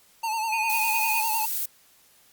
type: tone with vibrato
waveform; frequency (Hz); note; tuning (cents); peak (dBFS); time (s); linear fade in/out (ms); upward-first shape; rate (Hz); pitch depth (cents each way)
square; 888; A5; +16; -26; 0.23-1.46; 10; sine; 9.9; 61
type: tone with tremolo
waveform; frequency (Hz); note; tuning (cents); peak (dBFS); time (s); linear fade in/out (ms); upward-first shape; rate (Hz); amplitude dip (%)
sine; 2489; D#7; 0; -24; 0.52-1.21; 5; triangle; 14; 45
type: noise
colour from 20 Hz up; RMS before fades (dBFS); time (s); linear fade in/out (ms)
violet; -28; 0.69-1.66; 10
effects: white hiss -58 dBFS RMS until 2.32 s + Opus 48 kbps